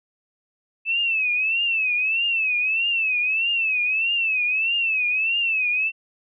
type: tone with vibrato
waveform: sine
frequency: 2616 Hz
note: E7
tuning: 14 cents flat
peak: -19 dBFS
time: 0.85-5.92 s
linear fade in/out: 50 ms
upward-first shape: triangle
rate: 1.6 Hz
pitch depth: 140 cents each way
effects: none